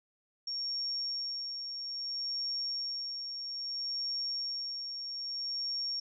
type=tone with tremolo; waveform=sine; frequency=5530 Hz; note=F8; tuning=18 cents flat; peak=-32 dBFS; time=0.47-6 s; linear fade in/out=5 ms; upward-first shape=sine; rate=0.61 Hz; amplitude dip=45%; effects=none